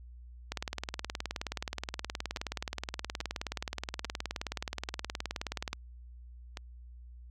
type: two click trains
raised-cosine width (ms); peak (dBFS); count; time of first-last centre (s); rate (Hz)
0.2; -17 / -22; 100 / 6; 0.52-5.731 / 2.37-6.572; 19 / 1.19
effects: added 60 Hz sine -47 dBFS peak until 7.3 s